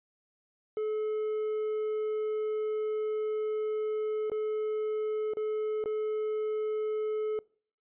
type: tone with dropouts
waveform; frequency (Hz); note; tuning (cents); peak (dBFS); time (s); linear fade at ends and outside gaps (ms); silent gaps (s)
triangle; 430; A4; -40; -27; 0.77-7.39; 1; 4.299-4.317 / 5.336-5.37 / 5.84-5.858
effects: noise-tail reverb RT60 0.5 s tail -24 dB re dry + resampled to 8000 Hz